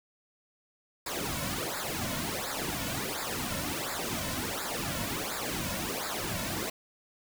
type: noise with flanger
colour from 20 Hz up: pink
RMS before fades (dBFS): -34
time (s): 1.06-6.7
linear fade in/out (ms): 5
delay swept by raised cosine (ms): 0.33 to 2.53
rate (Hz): 1.4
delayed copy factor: -0.85
effects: none